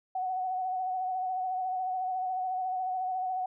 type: tone with vibrato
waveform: sine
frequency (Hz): 744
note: F#5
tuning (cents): +9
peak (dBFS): -29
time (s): 0.15-3.46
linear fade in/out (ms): 5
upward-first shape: sine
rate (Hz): 14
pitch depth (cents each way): 32
effects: none